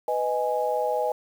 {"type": "chord", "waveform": "sine", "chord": "G# minor", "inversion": "first", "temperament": "just", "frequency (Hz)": [498.4, 623, 830.6], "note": ["B4", "D#5", "G#5"], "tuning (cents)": [16, 2, 0], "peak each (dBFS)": -27, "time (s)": [0.08, 1.12], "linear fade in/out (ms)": 2, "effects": ["8-bit"]}